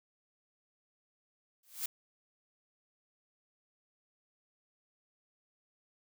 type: noise with exponential growth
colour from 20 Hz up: blue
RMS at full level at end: -32 dBFS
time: 1.63-1.86 s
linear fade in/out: 5 ms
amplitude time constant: 49 ms
effects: none